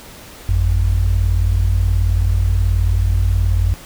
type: tone pair together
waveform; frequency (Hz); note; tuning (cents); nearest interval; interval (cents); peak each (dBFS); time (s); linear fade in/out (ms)
sine; 51.65 / 90.3; G#1 / F#2; -9 / -42; minor seventh; 967; -14; 0.49-3.74; 0
effects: tanh soft clip ceiling -6 dBFS + pink hiss -38 dBFS RMS until 3.85 s